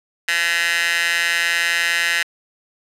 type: tone with high-pass filter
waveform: 15% pulse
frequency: 170.3 Hz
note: F3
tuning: 43 cents flat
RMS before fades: -19 dBFS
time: 0.28-2.23 s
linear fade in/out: 5 ms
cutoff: 2000 Hz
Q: 3.3
effects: low-pass 12000 Hz 12 dB/octave